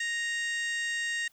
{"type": "harmonic tone", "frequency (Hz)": 932.3, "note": "A#5", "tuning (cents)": 0, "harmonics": [2, 3, 4, 5, 6, 7, 8, 9], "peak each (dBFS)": [-30, -39, -42, -50, -48, -47, -43, -48], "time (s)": [0, 1.28], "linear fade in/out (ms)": 5, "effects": ["white hiss -65 dBFS RMS until 1.32 s"]}